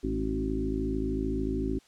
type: harmonic tone with a mistuned harmonic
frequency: 53.4 Hz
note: G#1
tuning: 49 cents sharp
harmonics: 1 / 2 / 3 / 4 / 5 / 6 / 7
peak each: -33 / -39 / -41 / -37 / -32 / -37 / -34 dBFS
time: 0.03-1.79 s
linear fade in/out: 10 ms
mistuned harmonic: 5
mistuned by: +27 cents
effects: white hiss -61 dBFS RMS until 1.87 s + low-pass 7000 Hz 12 dB/octave